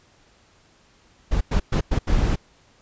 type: noise bursts at uneven times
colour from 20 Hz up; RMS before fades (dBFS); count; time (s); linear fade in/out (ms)
brown; -19; 5; 1.31-1.41 / 1.51-1.6 / 1.72-1.81 / 1.91-1.99 / 2.07-2.36; 10
effects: pink hiss -57 dBFS RMS until 2.81 s + resampled to 16000 Hz